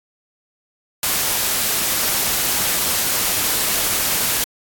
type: noise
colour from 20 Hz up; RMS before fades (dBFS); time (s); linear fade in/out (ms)
white; -19; 1.03-4.44; 2
effects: AAC 64 kbps